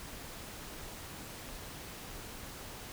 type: silence
effects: pink hiss -46 dBFS RMS until 2.92 s